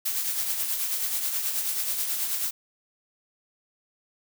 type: noise with tremolo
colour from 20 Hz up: blue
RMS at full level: -26 dBFS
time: 0.05-2.51 s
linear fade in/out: 10 ms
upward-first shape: triangle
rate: 9.3 Hz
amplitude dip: 50%
effects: none